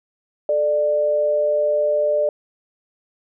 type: tone pair together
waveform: sine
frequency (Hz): 436.4 / 594.4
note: A4 / D5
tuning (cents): -14 / +21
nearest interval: perfect fourth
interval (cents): 535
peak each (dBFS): -25 / -16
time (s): 0.49-2.29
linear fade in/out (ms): 2
effects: none